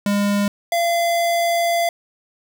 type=tone pair in turn; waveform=square; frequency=203.1 / 683.1 Hz; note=G#3 / F5; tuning=-38 / -38 cents; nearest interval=octave + major sixth; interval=2100 cents; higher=second; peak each=-17 dBFS; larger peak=neither; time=0.06-0.48 / 0.72-1.89 s; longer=second; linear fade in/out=2 ms; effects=9-bit